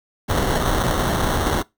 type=noise with sample-and-hold; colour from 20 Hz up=pink; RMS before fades=-20 dBFS; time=0.28-1.63 s; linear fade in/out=20 ms; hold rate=2450 Hz; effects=noise-tail reverb RT60 0.2 s tail -22 dB re dry